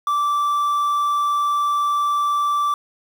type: tone with quantisation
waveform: triangle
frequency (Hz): 1167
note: D6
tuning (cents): -11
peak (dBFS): -15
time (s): 0.07-2.74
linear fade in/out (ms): 2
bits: 7
effects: none